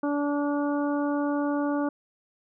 harmonic tone, 289 Hz, D4, 28 cents flat, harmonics 1 / 2 / 3 / 4 / 5, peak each -25 / -31 / -35 / -37 / -39 dBFS, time 0.03-1.89 s, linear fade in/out 5 ms, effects none

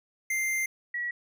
square / sine tone pair in turn, 2093 / 1926.5 Hz, C7 / B6, 0 / -44 cents, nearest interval minor second, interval 144 cents, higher first, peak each -27 / -29 dBFS, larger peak first, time 0.3-0.66 / 0.94-1.11 s, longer first, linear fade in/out 5 ms, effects none

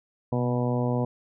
harmonic tone with a mistuned harmonic, 122.5 Hz, B2, 14 cents flat, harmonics 1 / 2 / 3 / 4 / 5 / 6 / 7 / 8, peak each -26 / -28 / -35 / -31 / -34 / -38 / -39 / -38 dBFS, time 0.32-1.05 s, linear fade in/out 5 ms, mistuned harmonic 1, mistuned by +49 cents, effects none

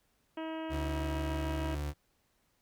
harmonic tone, 320.1 Hz, D#4, 49 cents sharp, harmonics 1 / 2 / 3 / 4 / 5 / 6 / 7 / 8 / 9 / 10, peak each -38 / -42 / -45 / -52 / -52 / -55 / -58 / -55 / -54 / -59 dBFS, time 0.37-1.75 s, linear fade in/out 5 ms
35% pulse tone, 73.42 Hz, D2, in tune, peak -32 dBFS, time 0.69-1.94 s, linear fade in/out 50 ms
effects pink hiss -74 dBFS RMS until 2.61 s

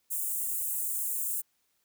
white high-pass noise, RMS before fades -32 dBFS, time 0.1-1.42 s, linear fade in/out 20 ms, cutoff 7500 Hz, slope 48 dB/octave, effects white hiss -74 dBFS RMS until 1.84 s

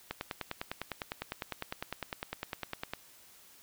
click train, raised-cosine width 0.3 ms, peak -19 dBFS, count 29, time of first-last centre 0.11-2.935 s, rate 9.91 Hz, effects white hiss -58 dBFS RMS until 3.62 s

